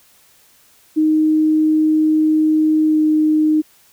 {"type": "tone with pitch glide", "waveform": "sine", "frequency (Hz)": [310.9, 308.6], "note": ["D#4", "D#4"], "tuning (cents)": [-1, -14], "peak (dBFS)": -11, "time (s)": [0.96, 3.62], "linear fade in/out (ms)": 20, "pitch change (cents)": -13, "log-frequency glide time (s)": [2.86, 2.99], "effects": ["white hiss -52 dBFS RMS until 3.92 s"]}